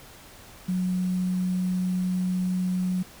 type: tone with quantisation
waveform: sine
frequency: 183.1 Hz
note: F#3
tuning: 18 cents flat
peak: -23 dBFS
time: 0.68-3.03 s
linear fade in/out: 10 ms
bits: 8
effects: pink hiss -48 dBFS RMS until 3.2 s